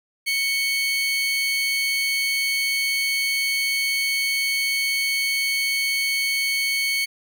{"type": "tone pair together", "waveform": "30% pulse", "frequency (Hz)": [2216, 3131], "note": ["C#7", "G7"], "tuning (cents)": [-1, -3], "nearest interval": "tritone", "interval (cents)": 598, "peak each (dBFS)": [-18, -29], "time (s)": [0.26, 7.06], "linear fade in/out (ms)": 20, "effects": []}